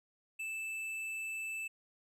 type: tone with tanh clipping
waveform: sine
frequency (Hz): 2637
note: E7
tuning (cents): 0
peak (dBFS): -39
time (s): 0.39-1.68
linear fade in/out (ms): 10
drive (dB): 10
effects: none